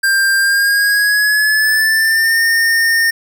square tone with pitch glide, 1589 to 1825.3 Hz, G6 to A#6, +23 to -37 cents, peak -11 dBFS, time 0.03-3.11 s, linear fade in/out 10 ms, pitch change +240 cents, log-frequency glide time 0.38-2.41 s, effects none

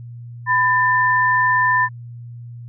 sine tone pair together, 1001 / 1783.6 Hz, B5 / A6, +23 / +23 cents, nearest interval minor seventh, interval 1000 cents, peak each -16 dBFS, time 0.46-1.89 s, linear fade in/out 50 ms, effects added 119 Hz sine -32 dBFS peak until 2.68 s

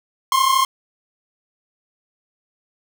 45% pulse tone pair together, 1046.5 / 1079 Hz, C6 / C#6, 0 / -47 cents, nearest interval minor second, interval 53 cents, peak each -17 dBFS, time 0.32-0.65 s, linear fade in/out 2 ms, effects none

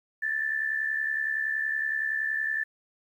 sine tone with amplitude modulation, 1760 Hz, A6, in tune, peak -23 dBFS, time 0.22-2.64 s, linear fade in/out 10 ms, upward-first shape sine, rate 70.7 Hz, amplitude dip 65%, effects 10-bit

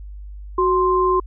sine tone pair together, 370 / 1046.5 Hz, F#4 / C6, 0 / 0 cents, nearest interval octave + tritone, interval 1800 cents, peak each -17 dBFS, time 0.58-1.2 s, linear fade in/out 5 ms, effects added 50 Hz sine -32 dBFS peak until 1.26 s

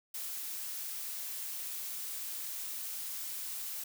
blue noise, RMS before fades -40 dBFS, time 0.14-3.84 s, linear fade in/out 5 ms, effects none

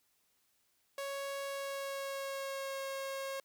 sawtooth tone with pitch glide, 554.4 to 542.7 Hz, C#5 to C#5, 0 to -37 cents, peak -34 dBFS, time 0.98-3.4 s, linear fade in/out 2 ms, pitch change -37 cents, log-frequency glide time 1.45-2.81 s, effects white hiss -75 dBFS RMS until 3.44 s

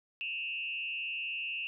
sine tone with frequency modulation, 2700 Hz, E7, 41 cents sharp, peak -34 dBFS, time 0.21-1.67 s, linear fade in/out 0 ms, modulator 144 Hz, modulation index 0.99, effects none

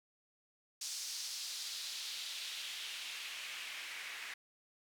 white noise with band-pass filter sweep, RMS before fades -44 dBFS, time 0.81-4.34 s, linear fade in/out 5 ms, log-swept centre 5500 to 2000 Hz, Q 1.9, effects none

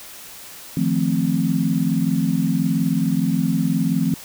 sine chord, F dominant seventh, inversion third, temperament equal, 155.56 / 174.61 / 220 / 261.6 Hz, Eb3 / F3 / A3 / C4, 0 / 0 / 0 / 0 cents, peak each -24 / -21 / -23 / -22 dBFS, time 0.77-4.14 s, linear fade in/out 2 ms, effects white hiss -39 dBFS RMS until 4.24 s

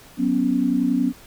sine chord, F# suspended fourth, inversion none, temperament just, 185 / 246.7 / 277.5 Hz, F#3 / B3 / C#4, 0 / -2 / +2 cents, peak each -26 / -20 / -21 dBFS, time 0.17-1.13 s, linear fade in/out 50 ms, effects pink hiss -47 dBFS RMS until 1.26 s

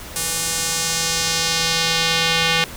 square tone with band-pass filter sweep, 164.81 Hz, E3, in tune, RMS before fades -20 dBFS, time 0.16-2.64 s, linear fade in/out 0 ms, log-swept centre 9400 to 3000 Hz, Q 1.3, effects pink hiss -35 dBFS RMS until 2.76 s

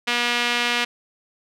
sawtooth tone with band-pass filter, 240.5 Hz, B3, 46 cents flat, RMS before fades -22 dBFS, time 0.07-0.85 s, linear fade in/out 10 ms, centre 2700 Hz, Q 1.5, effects none

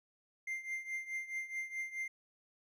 triangle tone with tremolo, 2096 Hz, C7, 2 cents sharp, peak -33 dBFS, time 0.47-2.08 s, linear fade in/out 5 ms, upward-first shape triangle, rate 4.7 Hz, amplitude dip 85%, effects none

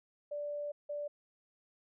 sine tone bursts at uneven times, 585 Hz, D5, 7 cents flat, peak -36 dBFS, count 2, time 0.31-0.72 / 0.89-1.08 s, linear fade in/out 10 ms, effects none

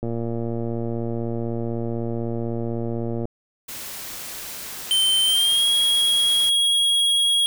click train, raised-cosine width 2 ms, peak -15 dBFS, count 375, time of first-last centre 0.03-3.254 s, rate 116 Hz
white noise, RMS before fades -34 dBFS, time 3.68-6.5 s, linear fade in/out 10 ms
square tone with pitch glide, 3100 to 3303 Hz, G7 to G#7, -20 to -10 cents, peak -17 dBFS, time 4.91-7.46 s, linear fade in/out 0 ms, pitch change +110 cents, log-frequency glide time 5.24-5.67 s
effects none

